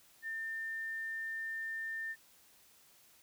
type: tone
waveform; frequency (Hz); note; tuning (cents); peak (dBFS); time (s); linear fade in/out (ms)
sine; 1800; A6; +39; -37; 0.22-2.16; 50
effects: white hiss -64 dBFS RMS until 3.22 s